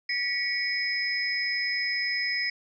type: tone cluster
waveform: sine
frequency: 1941 / 2233 / 5090 Hz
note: B6 / C#7 / D#8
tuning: -31 / +12 / +39 cents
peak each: -30 dBFS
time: 0.09-2.5 s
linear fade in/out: 5 ms
effects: none